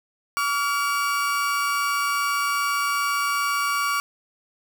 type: tone pair together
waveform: 35% pulse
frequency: 1142.5 / 1400 Hz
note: D6 / F6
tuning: -48 / +4 cents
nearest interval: major third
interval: 352 cents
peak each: -21 / -25 dBFS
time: 0.37-4 s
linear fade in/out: 0 ms
effects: none